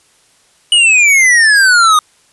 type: exponential sweep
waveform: square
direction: down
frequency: 2960 to 1221 Hz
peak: -6 dBFS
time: 0.72-1.99 s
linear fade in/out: 2 ms
effects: white hiss -51 dBFS RMS until 2.32 s + resampled to 24000 Hz